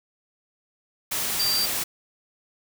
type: tone in noise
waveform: sine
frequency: 4699 Hz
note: D8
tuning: in tune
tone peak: -22 dBFS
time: 1.39-1.66 s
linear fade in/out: 10 ms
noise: white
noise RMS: -27 dBFS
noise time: 1.11-1.84 s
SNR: +2 dB
effects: none